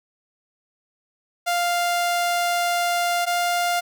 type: tone pair in turn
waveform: sawtooth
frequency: 698.5 / 701.1 Hz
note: F5 / F5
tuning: 0 / +7 cents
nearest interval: unison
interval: 7 cents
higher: second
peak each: -16 / -16 dBFS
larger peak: neither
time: 1.46-3.26 / 3.26-3.81 s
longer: first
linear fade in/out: 20 ms
effects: none